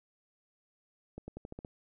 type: accelerating click train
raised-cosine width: 2 ms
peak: -29 dBFS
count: 7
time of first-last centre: 1.18-1.649 s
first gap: 100 ms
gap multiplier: 0.9
effects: none